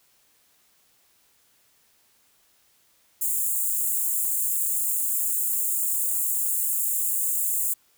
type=high-pass noise; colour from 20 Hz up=white; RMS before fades=-25 dBFS; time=3.21-7.74 s; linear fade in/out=10 ms; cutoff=7000 Hz; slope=96 dB/octave; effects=white hiss -63 dBFS RMS until 7.97 s